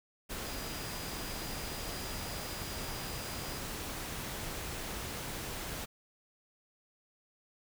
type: tone in noise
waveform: sine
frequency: 4900 Hz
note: D#8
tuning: 27 cents flat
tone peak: -49 dBFS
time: 0.44-3.6 s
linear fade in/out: 20 ms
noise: pink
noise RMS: -40 dBFS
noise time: 0.29-5.86 s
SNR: -12 dB
effects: none